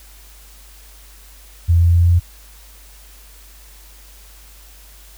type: tone with pitch steps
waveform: sine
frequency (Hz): 84.9 / 85.49 / 86.09 / 86.68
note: F2 / F2 / F2 / F2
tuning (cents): -48 / -36 / -24 / -12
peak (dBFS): -9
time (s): 1.68-2.2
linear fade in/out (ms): 20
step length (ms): 130
effects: added 50 Hz sine -42 dBFS peak until 5.17 s + white hiss -46 dBFS RMS until 5.17 s